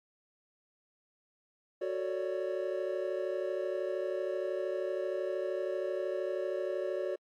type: chord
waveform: triangle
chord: D major seventh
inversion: first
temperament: equal with one note detuned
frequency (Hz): 370 / 445.6 / 554.4 / 587.3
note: F#4 / A4 / C#5 / D5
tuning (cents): 0 / +22 / 0 / 0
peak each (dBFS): -34 / -39 / -35 / -36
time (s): 1.81-7.16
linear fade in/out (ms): 10
effects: AAC 64 kbps